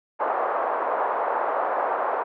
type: band-pass noise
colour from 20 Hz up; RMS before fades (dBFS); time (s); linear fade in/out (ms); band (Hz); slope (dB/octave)
pink; -25; 0.19-2.24; 20; 540 to 1200; 24
effects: none